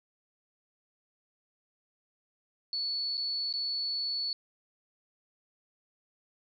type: tone with dropouts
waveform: sine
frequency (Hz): 4431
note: C#8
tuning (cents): -2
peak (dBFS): -30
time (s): 2.73-4.33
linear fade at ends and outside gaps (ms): 1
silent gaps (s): 3.171-3.177 / 3.527-3.538
effects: none